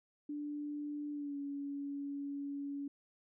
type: tone with pitch glide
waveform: sine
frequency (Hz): 293.7 to 282.4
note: D4 to C#4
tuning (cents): 0 to +32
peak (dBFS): -38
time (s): 0.29-2.88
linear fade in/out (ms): 5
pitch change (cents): -68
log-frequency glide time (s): 1.12-1.37
effects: none